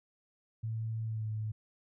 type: tone with pitch glide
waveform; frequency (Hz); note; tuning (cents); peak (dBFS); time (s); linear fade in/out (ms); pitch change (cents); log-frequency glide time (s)
sine; 111.8 to 108.37; A2 to A2; +28 to -26; -33; 0.63-1.52; 10; -54; 1.04-1.28
effects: none